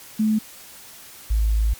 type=tone pair in turn; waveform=sine; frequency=216.5 / 54.12 Hz; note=A3 / A1; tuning=-28 / -28 cents; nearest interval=2 octaves; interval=2400 cents; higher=first; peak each=-16 dBFS; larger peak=neither; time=0.19-0.39 / 1.3-1.74 s; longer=second; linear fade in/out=10 ms; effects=white hiss -43 dBFS RMS until 1.79 s + MP3 96 kbps